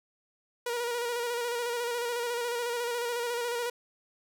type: tone with vibrato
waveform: sawtooth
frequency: 477.5 Hz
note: A#4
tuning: 42 cents sharp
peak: -26 dBFS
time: 0.66-3.7 s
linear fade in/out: 5 ms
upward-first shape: square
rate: 14 Hz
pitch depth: 31 cents each way
effects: none